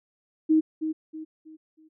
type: tone with echo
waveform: sine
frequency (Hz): 314.6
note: D#4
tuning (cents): +19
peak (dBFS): -16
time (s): 0.49-0.61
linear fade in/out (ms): 20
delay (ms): 320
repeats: 4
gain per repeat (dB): -9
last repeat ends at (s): 1.89
effects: none